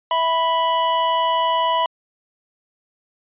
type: tone pair together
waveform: square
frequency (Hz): 656 / 987.8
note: E5 / B5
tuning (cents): -9 / 0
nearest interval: perfect fifth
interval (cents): 709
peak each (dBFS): -24 / -18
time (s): 0.11-1.86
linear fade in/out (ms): 2
effects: resampled to 8000 Hz